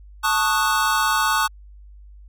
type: chord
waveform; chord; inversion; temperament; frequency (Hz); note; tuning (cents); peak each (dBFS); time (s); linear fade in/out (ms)
square; D# half-diminished seventh; second; equal; 880 / 1108.7 / 1244.5 / 1480; A5 / C#6 / D#6 / F#6; 0 / 0 / 0 / 0; -24; 0.23-1.48; 20
effects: added 50 Hz sine -41 dBFS peak until 2.28 s